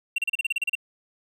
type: tone bursts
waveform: triangle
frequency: 2738 Hz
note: F7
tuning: 35 cents flat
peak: -20 dBFS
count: 11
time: 0.16-0.753 s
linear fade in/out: 5 ms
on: 23 ms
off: 34 ms
effects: none